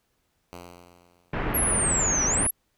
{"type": "tone with exponential decay", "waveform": "5% pulse", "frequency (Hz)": 87.8, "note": "F2", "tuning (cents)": 10, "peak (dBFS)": -27, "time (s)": [0.53, 1.68], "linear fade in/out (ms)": 0, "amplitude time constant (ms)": 250}
{"type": "low-pass noise", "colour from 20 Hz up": "pink", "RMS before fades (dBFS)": -28, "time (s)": [1.33, 2.47], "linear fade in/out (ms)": 5, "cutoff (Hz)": 2300, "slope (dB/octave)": 24}
{"type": "exponential two-way sweep", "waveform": "sine", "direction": "down then up", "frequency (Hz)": [11650, 5720, 11650], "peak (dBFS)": -22, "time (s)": [1.54, 2.51], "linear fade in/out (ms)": 10, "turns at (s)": 2.25}
{"effects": ["pink hiss -72 dBFS RMS until 2.77 s"]}